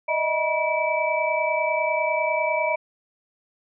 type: tone cluster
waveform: sine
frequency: 611 / 641 / 961 / 2309 Hz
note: D#5 / E5 / B5 / D7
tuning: -32 / -49 / -48 / -30 cents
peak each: -26 dBFS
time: 0.08-2.76 s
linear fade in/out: 10 ms
effects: none